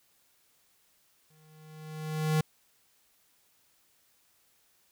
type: tone with exponential growth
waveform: square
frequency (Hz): 155.56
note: D#3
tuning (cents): 0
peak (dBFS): -23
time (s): 1.3-2.41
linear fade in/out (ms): 5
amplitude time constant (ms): 240
effects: white hiss -68 dBFS RMS until 4.91 s